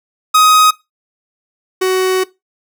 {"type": "tone pair in turn", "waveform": "45% pulse", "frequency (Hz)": [1257, 373.7], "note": ["D#6", "F#4"], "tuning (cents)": [17, 17], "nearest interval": "octave + major sixth", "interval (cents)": 2100, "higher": "first", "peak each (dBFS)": [-6, -11], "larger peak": "first", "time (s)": [[0.34, 0.71], [1.81, 2.24]], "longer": "second", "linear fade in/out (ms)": 10, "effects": ["noise-tail reverb RT60 0.2 s tail -18 dB re dry"]}